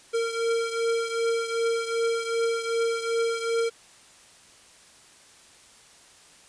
square beating tone pair, 459.6 / 462.2 Hz, A#4 / A#4, -25 / -15 cents, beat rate 2.6 Hz, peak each -26 / -31 dBFS, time 0.13-3.7 s, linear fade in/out 20 ms, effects white hiss -53 dBFS RMS until 6.48 s + resampled to 22050 Hz

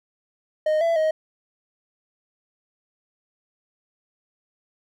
triangle tone with pitch steps, 618 / 668 / 628 Hz, D#5 / E5 / D#5, -12 / +23 / +16 cents, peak -16 dBFS, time 0.66-1.11 s, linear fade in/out 5 ms, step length 150 ms, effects none

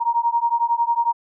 sine beating tone pair, 932.3 / 943.3 Hz, A#5 / A#5, 0 / +20 cents, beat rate 11 Hz, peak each -20 / -20 dBFS, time 0-1.13 s, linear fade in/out 20 ms, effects none

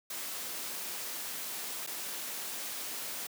white noise with dropouts, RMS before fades -39 dBFS, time 0.1-3.27 s, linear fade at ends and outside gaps 5 ms, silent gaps 1.865-1.872 s, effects high-pass 200 Hz 12 dB/octave

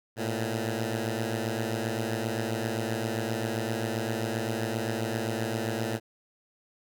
10% pulse beating tone pair, 110 / 117.6 Hz, A2 / A#2, 0 / +16 cents, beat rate 7.6 Hz, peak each -22 / -25 dBFS, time 0.16-6 s, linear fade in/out 50 ms, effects none

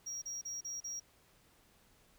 triangle tone bursts, 5660 Hz, F8, 22 cents sharp, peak -38 dBFS, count 5, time 0.06-1 s, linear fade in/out 10 ms, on 160 ms, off 35 ms, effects pink hiss -67 dBFS RMS until 2.18 s

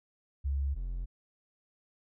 sine / triangle tone pair in turn, 69.3 / 43.66 Hz, C#2 / F1, 0 / 0 cents, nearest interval minor sixth, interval 800 cents, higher first, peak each -28 / -31 dBFS, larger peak first, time 0.44-0.75 / 0.75-1.06 s, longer neither, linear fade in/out 20 ms, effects none

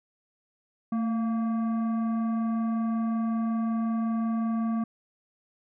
sine tone with frequency modulation, 224.4 Hz, A3, 34 cents sharp, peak -23 dBFS, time 0.92-4.84 s, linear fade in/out 5 ms, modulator 923 Hz, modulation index 0.35, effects tanh soft clip ceiling -22 dBFS

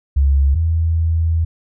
sine tone pair in turn, 69.3 / 81.94 Hz, C#2 / E2, 0 / -10 cents, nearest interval minor third, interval 290 cents, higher second, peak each -10 / -13 dBFS, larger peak first, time 0.16-0.55 / 0.55-1.45 s, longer second, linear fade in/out 10 ms, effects none

